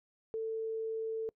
sine tone, 445.3 Hz, A4, 21 cents sharp, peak -33 dBFS, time 0.34-1.29 s, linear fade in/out 0 ms, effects noise-tail reverb RT60 0.1 s tail -25 dB re dry

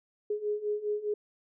sine beating tone pair, 415.3 / 420.2 Hz, G#4 / G#4, 0 / +20 cents, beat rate 4.9 Hz, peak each -34 / -31 dBFS, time 0.3-1.14 s, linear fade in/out 5 ms, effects none

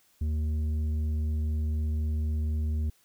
triangle tone with tanh clipping, 77 Hz, D#2, 17 cents flat, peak -27 dBFS, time 0.21-2.9 s, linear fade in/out 5 ms, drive 11 dB, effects white hiss -65 dBFS RMS until 3.04 s

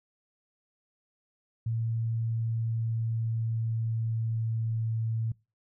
sine tone with pitch glide, 114 to 112.63 Hz, A#2 to A2, -38 to +41 cents, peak -27 dBFS, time 1.66-5.32 s, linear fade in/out 5 ms, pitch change -21 cents, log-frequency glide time 2.17-4.94 s, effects noise-tail reverb RT60 0.3 s tail -25 dB re dry

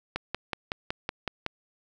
click train, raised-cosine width 0.3 ms, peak -13 dBFS, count 8, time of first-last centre 0.16-1.464 s, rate 5.37 Hz, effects none

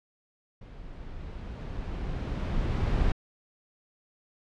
brown noise with level ramp, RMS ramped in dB -45 to -24 dBFS, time 0.61-3.12 s, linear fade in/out 5 ms, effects low-pass 4000 Hz 12 dB/octave

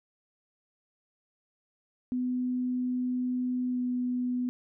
sine tone with pitch glide, 250.6 to 248.4 Hz, B3 to B3, +25 to +10 cents, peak -27 dBFS, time 2.12-4.49 s, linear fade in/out 0 ms, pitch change -15 cents, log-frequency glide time 3.69-3.8 s, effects none

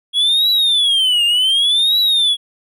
triangle tone with vibrato, 3322 Hz, G#7, in tune, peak -10 dBFS, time 0.13-2.37 s, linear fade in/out 50 ms, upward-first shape triangle, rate 0.67 Hz, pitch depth 300 cents each way, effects none

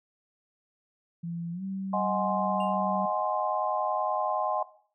sine tone with pitch glide, 169.6 to 192.58 Hz, E3 to G3, +50 to -30 cents, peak -32 dBFS, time 1.23-3.06 s, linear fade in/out 10 ms, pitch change +220 cents, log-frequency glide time 1.52-1.63 s
sine chord, Ab dominant seventh, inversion second, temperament equal, 622.3 / 740 / 830.6 / 1046.5 Hz, Eb5 / Gb5 / Ab5 / C6, 0 / 0 / 0 / 0 cents, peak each -31 dBFS, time 1.93-4.63 s, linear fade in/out 5 ms
triangle tone with exponential decay, 2793 Hz, F7, 1 cent flat, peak -36 dBFS, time 2.6-2.79 s, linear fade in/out 5 ms, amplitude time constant 40 ms
effects noise-tail reverb RT60 0.5 s tail -17 dB re dry

